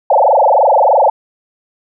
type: tone with frequency modulation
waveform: sine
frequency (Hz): 712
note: F5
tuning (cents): +33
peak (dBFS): -6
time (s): 0.1-1.1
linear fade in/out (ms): 5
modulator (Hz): 23.2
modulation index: 8
effects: none